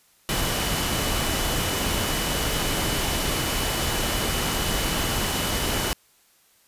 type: tone in noise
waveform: sine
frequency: 2974 Hz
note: F#7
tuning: 8 cents sharp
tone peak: -34 dBFS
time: 0.29-5.93 s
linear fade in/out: 0 ms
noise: pink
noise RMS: -25 dBFS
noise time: 0.29-5.93 s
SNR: -12 dB
effects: white hiss -60 dBFS RMS until 6.67 s + resampled to 32000 Hz